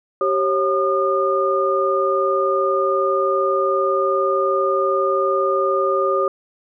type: tone cluster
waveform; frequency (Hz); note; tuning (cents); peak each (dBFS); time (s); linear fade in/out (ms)
sine; 387.6 / 545 / 1216; G4 / C#5 / D#6; -20 / -29 / -40; -20; 0.21-6.28; 2
effects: none